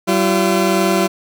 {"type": "tone pair together", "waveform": "20% pulse", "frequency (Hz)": [191, 340.3], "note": ["G3", "F4"], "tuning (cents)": [-45, -45], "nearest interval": "minor seventh", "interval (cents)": 1000, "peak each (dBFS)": -11, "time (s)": [0.07, 1.08], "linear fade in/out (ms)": 20, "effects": []}